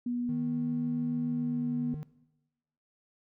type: tone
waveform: sine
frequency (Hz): 242.9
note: B3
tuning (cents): -29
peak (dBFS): -29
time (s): 0.06-1.94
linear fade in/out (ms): 5
type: tone with pitch glide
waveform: triangle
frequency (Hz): 156 to 151.82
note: D#3 to D#3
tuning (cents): +5 to -42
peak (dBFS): -34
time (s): 0.29-2.03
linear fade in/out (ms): 0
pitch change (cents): -47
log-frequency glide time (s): 1.28-1.75
type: click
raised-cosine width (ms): 3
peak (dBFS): -28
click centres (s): 1.942
effects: noise-tail reverb RT60 1.0 s tail -20 dB re dry